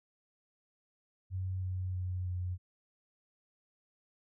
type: tone with pitch steps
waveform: sine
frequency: 93.3 / 92.28 / 91.27 / 90.28 Hz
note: F#2 / F#2 / F#2 / F#2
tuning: +15 / -4 / -23 / -42 cents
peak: -33 dBFS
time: 1.3-2.58 s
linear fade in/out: 50 ms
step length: 320 ms
effects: none